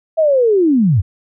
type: linear sweep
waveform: sine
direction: down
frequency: 659.3 to 79 Hz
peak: -9 dBFS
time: 0.17-1.02 s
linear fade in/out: 20 ms
effects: none